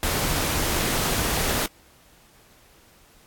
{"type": "noise", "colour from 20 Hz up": "pink", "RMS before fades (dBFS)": -24, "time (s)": [0.03, 1.66], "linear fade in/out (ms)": 0, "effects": ["pink hiss -55 dBFS RMS until 3.26 s", "AAC 64 kbps"]}